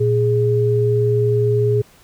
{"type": "tone pair together", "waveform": "sine", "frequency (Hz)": [116.8, 415.3], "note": ["A#2", "G#4"], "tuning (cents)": [4, 0], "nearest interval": "octave + minor seventh", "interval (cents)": 2196, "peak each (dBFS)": -16, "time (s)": [0, 1.82], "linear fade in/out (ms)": 10, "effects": ["pink hiss -50 dBFS RMS until 2.03 s"]}